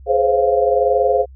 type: tone cluster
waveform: sine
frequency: 421.4 / 515 / 536 / 694 Hz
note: G#4 / C5 / C5 / F5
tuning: +25 / -28 / +42 / -11 cents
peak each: -18 dBFS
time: 0.06-1.26 s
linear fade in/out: 50 ms
effects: added 66 Hz sine -37 dBFS peak until 1.35 s